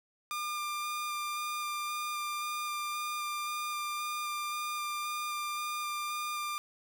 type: tone with vibrato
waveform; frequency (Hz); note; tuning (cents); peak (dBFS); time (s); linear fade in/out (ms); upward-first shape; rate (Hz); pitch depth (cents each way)
sawtooth; 1200; D6; +37; -30; 0.31-6.58; 0; square; 1.9; 8
effects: none